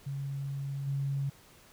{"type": "tone with level steps", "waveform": "sine", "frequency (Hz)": 138.59, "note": "C#3", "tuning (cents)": 0, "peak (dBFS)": [-33, -29], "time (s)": [0.06, 1.3], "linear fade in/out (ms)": 10, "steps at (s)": 0.86, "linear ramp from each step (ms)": 20, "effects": ["pink hiss -58 dBFS RMS until 1.72 s"]}